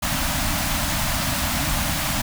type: band-stop noise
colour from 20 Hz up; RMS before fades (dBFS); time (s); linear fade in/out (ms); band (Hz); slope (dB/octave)
pink; -23; 0.02-2.22; 10; 310 to 570; 96
effects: none